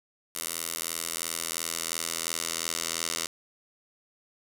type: tone with band-pass filter sweep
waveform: 10% pulse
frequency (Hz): 82.9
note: E2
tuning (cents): +10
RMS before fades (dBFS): -33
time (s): 0.35-3.27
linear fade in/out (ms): 5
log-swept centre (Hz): 11000 to 7200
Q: 1
effects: none